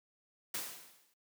white noise with exponential decay, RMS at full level -36 dBFS, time 0.54-1.14 s, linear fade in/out 5 ms, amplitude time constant 130 ms, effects noise-tail reverb RT60 0.1 s tail -25 dB re dry + high-pass 150 Hz 12 dB/octave

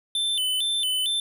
square tone with vibrato, 3272 Hz, G#7, 26 cents flat, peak -23 dBFS, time 0.15-1.2 s, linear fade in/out 2 ms, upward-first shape square, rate 2.2 Hz, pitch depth 140 cents each way, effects none

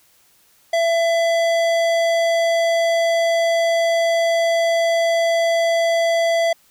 sine tone with tanh clipping, 669 Hz, E5, 25 cents sharp, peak -17 dBFS, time 0.73-6.53 s, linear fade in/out 5 ms, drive 18 dB, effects white hiss -56 dBFS RMS until 6.7 s

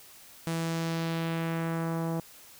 sawtooth tone with low-pass filter sweep, 164.81 Hz, E3, in tune, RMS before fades -31 dBFS, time 0.47-2.2 s, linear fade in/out 0 ms, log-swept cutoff 11000 to 830 Hz, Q 1.2, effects white hiss -52 dBFS RMS until 2.59 s

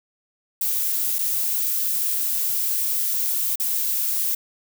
violet noise with dropouts, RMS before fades -23 dBFS, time 0.61-4.35 s, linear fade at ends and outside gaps 5 ms, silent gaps 1.186-1.19 / 3.557-3.598 s, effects none

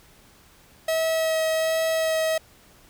45% pulse tone with vibrato, 642 Hz, E5, 46 cents flat, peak -21 dBFS, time 0.88-2.38 s, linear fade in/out 5 ms, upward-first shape sine, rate 1.3 Hz, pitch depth 10 cents each way, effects pink hiss -54 dBFS RMS until 2.89 s

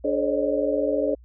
sine tone cluster, 291.3 / 426.9 / 534 / 554 / 608 Hz, D4 / G#4 / C5 / C#5 / D#5, -14 / +48 / +35 / -1 / -40 cents, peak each -27 dBFS, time 0.04-1.15 s, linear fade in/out 10 ms, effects added 60 Hz sine -46 dBFS peak until 1.24 s

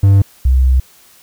triangle / sine tone pair in turn, 98.6 / 64.59 Hz, G2 / C2, +11 / -22 cents, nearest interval perfect fifth, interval 733 cents, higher first, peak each -3 / -7 dBFS, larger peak first, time 0.03-0.22 / 0.45-0.8 s, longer second, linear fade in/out 5 ms, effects white hiss -46 dBFS RMS until 1.22 s

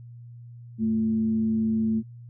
sine tone with frequency modulation, 221.1 Hz, A3, 9 cents sharp, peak -21 dBFS, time 0.78-2.03 s, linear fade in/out 50 ms, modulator 129 Hz, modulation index 0.24, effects noise-tail reverb RT60 0.1 s tail -26 dB re dry + added 119 Hz sine -41 dBFS peak until 2.29 s

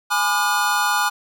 square chord, G# diminished seventh, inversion none, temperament just, 830.6 / 996.7 / 1196.1 / 1435.3 Hz, G#5 / B5 / D6 / F6, 0 / +16 / +31 / +47 cents, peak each -24 / -26 / -24 / -22 dBFS, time 0.1-1.1 s, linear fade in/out 20 ms, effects none

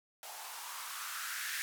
violet noise with band-pass filter sweep, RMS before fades -42 dBFS, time 0.23-1.62 s, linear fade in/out 0 ms, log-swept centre 720 to 1800 Hz, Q 4.1, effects none

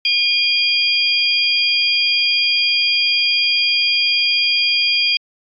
sine tone cluster, 2430 / 3232 / 4807 Hz, D#7 / G#7 / D8, -42 / -48 / +39 cents, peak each -18 dBFS, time 0.05-5.17 s, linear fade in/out 2 ms, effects AAC 64 kbps

